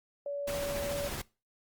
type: tone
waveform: sine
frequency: 570 Hz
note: C#5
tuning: 48 cents sharp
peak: -33 dBFS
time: 0.26-1.08 s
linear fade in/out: 2 ms
type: noise with tremolo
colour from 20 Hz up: pink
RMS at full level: -37 dBFS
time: 0.47-1.22 s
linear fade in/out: 10 ms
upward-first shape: sine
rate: 14 Hz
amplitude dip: 25%
effects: noise-tail reverb RT60 0.3 s tail -22 dB re dry + Opus 32 kbps